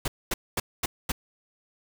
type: noise bursts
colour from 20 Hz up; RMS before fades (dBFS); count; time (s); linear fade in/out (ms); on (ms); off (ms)
pink; -27; 5; 0.05-1.12; 5; 30; 230
effects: none